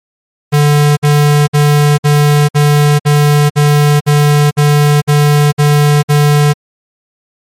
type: tone bursts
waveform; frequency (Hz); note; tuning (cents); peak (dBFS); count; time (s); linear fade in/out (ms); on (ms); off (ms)
square; 147; D3; +2; -6; 12; 0.52-6.536; 20; 450; 56
effects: MP3 64 kbps